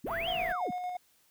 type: linear two-way sweep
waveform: sine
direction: up then down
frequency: 140.3 to 3322 to 140.3 Hz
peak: -33 dBFS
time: 0.04-0.71 s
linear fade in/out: 5 ms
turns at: 0.29 s
type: band-stop noise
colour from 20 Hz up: pink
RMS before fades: -44 dBFS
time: 0.06-0.53 s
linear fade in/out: 10 ms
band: 2600 to 13000 Hz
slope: 24 dB/octave
type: tone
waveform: triangle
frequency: 670 Hz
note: E5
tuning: 28 cents sharp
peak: -33 dBFS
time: 0.1-0.53 s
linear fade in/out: 10 ms
type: tone with tremolo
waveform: triangle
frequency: 723 Hz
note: F#5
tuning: 40 cents flat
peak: -30 dBFS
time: 0.27-0.97 s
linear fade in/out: 5 ms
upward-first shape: square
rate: 8.8 Hz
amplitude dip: 30%
effects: white hiss -67 dBFS RMS until 1.3 s